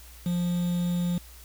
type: tone with quantisation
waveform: triangle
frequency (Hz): 175.4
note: F3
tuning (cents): +8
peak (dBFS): -22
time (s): 0.26-1.18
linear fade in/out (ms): 2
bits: 7
effects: added 60 Hz sine -47 dBFS peak until 1.44 s + white hiss -51 dBFS RMS until 1.44 s